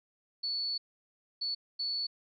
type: tone bursts at uneven times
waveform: sine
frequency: 4439 Hz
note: C#8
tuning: 2 cents sharp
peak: -31 dBFS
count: 3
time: 0.43-0.78 / 1.41-1.55 / 1.79-2.07 s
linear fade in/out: 10 ms
effects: none